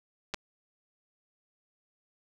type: clicks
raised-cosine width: 0.2 ms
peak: -16 dBFS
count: 2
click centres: 0.339 / 0.344 s
effects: none